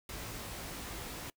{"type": "noise with comb filter", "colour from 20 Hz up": "pink", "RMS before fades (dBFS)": -43, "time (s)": [0.09, 1.3], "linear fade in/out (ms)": 2, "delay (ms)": 18, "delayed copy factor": 0.55, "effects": ["noise-tail reverb RT60 0.1 s tail -24 dB re dry"]}